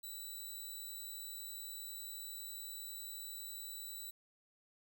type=tone; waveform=5% pulse; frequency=3951 Hz; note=B7; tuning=in tune; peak=-37 dBFS; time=0.03-4.11 s; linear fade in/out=10 ms; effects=none